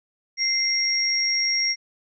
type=tone pair together; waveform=sine; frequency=2093 / 5588 Hz; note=C7 / F8; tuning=0 / 0 cents; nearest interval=octave + perfect fourth; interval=1700 cents; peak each=-25 / -21 dBFS; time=0.37-1.76 s; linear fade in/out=50 ms; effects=none